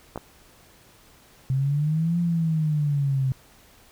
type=clicks; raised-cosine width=1 ms; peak=-18 dBFS; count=2; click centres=0.159 / 0.176 s
type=exponential two-way sweep; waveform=sine; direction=up then down; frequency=130.4 to 173.9 to 130.4 Hz; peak=-20 dBFS; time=1.5-3.32 s; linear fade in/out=0 ms; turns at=2.19 s
effects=pink hiss -54 dBFS RMS until 3.91 s